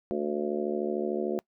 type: harmonic tone with a mistuned harmonic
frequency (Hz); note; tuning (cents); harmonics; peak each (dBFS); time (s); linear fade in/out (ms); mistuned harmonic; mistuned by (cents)
73.4; D2; 0; 3 / 4 / 5 / 6 / 7 / 8 / 9; -34 / -38 / -30 / -37 / -36 / -40 / -39; 0.11-1.39; 0; 9; +33
effects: noise-tail reverb RT60 0.1 s tail -25 dB re dry